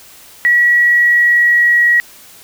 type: tone with pitch glide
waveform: sine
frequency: 1926 to 1911.6 Hz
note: B6 to A#6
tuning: -44 to +43 cents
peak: -7 dBFS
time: 0.45-2 s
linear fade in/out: 0 ms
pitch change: -13 cents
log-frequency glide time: 0.67-1.81 s
effects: white hiss -40 dBFS RMS until 2.43 s